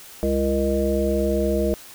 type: harmonic tone with a mistuned harmonic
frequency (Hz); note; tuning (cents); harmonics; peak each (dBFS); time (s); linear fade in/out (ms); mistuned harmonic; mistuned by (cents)
68.2; C#2; -28; 1 / 3 / 5 / 7 / 9; -25 / -25 / -25 / -25 / -25; 0.23-1.74; 0; 7; -30
effects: white hiss -43 dBFS RMS until 1.94 s